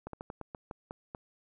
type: slowing click train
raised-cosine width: 1 ms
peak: -26 dBFS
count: 9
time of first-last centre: 0.07-1.148 s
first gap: 63 ms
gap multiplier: 1.21
effects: none